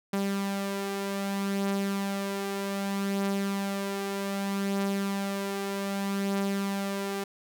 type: beating tone pair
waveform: sawtooth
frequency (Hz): 197.1 / 197.74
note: G3 / G3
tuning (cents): +10 / +15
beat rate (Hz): 0.64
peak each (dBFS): -32 / -25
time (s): 0.13-7.24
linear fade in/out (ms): 5
effects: none